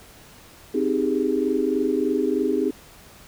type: chord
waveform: sine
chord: Ab major seventh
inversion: first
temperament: equal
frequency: 261.6 / 311.1 / 392 / 415.3 Hz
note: C4 / Eb4 / G4 / Ab4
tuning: 0 / 0 / 0 / 0 cents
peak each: -25 dBFS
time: 0.74-2.71 s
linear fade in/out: 10 ms
effects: pink hiss -48 dBFS RMS until 3.27 s